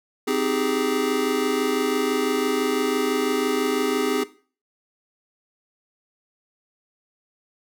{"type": "chord", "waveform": "square", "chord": "Ab major seventh", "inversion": "first", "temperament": "just", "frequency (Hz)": [259.6, 311.5, 389.3, 415.3], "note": ["C4", "Eb4", "G4", "Ab4"], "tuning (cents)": [-13, 2, -12, 0], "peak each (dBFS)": [-27, -30, -28, -25], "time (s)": [0.27, 4.24], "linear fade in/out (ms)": 10, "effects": ["noise-tail reverb RT60 0.4 s tail -17 dB re dry"]}